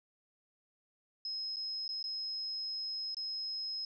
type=tone with dropouts; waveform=sine; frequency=5130 Hz; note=E8; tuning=48 cents flat; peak=-36 dBFS; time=1.25-3.85 s; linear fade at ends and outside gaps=2 ms; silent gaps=1.561-1.567 / 1.88-1.89 / 2.028-2.04 / 3.146-3.168 s; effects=none

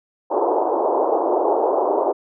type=band-pass noise; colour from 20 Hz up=pink; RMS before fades=-19 dBFS; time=0.3-2.13 s; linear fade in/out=20 ms; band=340 to 960 Hz; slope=48 dB/octave; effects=none

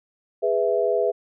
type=chord; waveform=sine; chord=E major; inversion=first; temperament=just; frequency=412 / 494.4 / 659.3 Hz; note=G#4 / B4 / E5; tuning=-14 / +2 / 0 cents; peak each=-23 dBFS; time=0.42-1.12 s; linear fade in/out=20 ms; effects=none

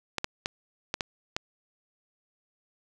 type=clicks; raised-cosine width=0.2 ms; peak=-11 dBFS; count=6; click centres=0.183 / 0.244 / 0.459 / 0.941 / 1.008 / 1.365 s; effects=none

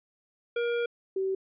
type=tone pair in turn; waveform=square / sine; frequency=473.5 / 383.1 Hz; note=A#4 / G4; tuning=+27 / -40 cents; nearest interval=major third; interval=367 cents; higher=first; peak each=-27 / -26 dBFS; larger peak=second; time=0.56-0.86 / 1.16-1.35 s; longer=first; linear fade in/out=5 ms; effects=resampled to 8000 Hz

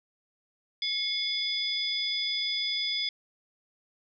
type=tone cluster; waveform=sine; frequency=2174 / 3450 / 4963 Hz; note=C#7 / A7 / D#8; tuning=-34 / -35 / -5 cents; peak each=-35 / -30 / -32 dBFS; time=0.82-3.09 s; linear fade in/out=2 ms; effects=none

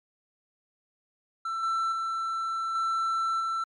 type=tone with level steps; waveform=triangle; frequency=1337 Hz; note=E6; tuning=24 cents sharp; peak=-27 / -23 / -26 / -23 / -25 dBFS; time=1.45-3.64 s; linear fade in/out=5 ms; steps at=1.63 / 1.92 / 2.75 / 3.4 s; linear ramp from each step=2 ms; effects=MP3 48 kbps

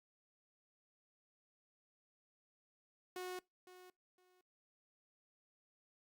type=tone with echo; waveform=sawtooth; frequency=365.2 Hz; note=F#4; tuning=23 cents flat; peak=-39 dBFS; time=3.16-3.39 s; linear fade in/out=2 ms; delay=510 ms; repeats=2; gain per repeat=-14 dB; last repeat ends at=4.41 s; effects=noise-tail reverb RT60 0.2 s tail -24 dB re dry + Opus 48 kbps

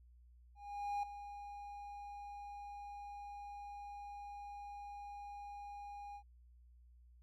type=tone with ADSR envelope; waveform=triangle; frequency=815 Hz; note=G#5; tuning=33 cents flat; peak=-33 dBFS; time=0.55-6.23 s; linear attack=480 ms; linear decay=5 ms; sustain=-12 dB; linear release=76 ms; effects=added 60 Hz sine -60 dBFS peak until 7.22 s

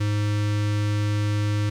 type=tone with notch filter; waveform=square; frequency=104.2 Hz; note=G#2; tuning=6 cents sharp; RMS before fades=-23 dBFS; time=0-1.7 s; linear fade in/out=10 ms; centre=730 Hz; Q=1.3; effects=low-pass 7000 Hz 12 dB/octave + 9-bit

